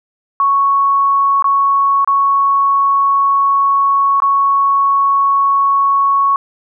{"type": "tone with dropouts", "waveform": "sine", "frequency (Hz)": 1108.7, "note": "C#6", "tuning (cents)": 0, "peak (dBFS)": -9, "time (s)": [0.4, 6.36], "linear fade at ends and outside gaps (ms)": 1, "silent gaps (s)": [[1.424, 1.443], [2.046, 2.075], [4.202, 4.221]], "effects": []}